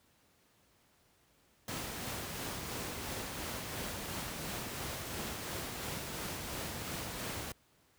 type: noise with tremolo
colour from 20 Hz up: pink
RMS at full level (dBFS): -39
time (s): 1.68-7.52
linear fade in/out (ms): 2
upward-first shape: sine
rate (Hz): 2.9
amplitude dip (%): 25
effects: pink hiss -69 dBFS RMS until 7.98 s + high-pass 60 Hz 12 dB/octave